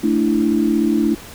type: chord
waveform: sine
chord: A suspended fourth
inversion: none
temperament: just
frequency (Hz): 220 / 293.3 / 330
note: A3 / D4 / E4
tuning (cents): 0 / -2 / +2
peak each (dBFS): -18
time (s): 0.03-1.15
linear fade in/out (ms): 10
effects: pink hiss -37 dBFS RMS until 1.34 s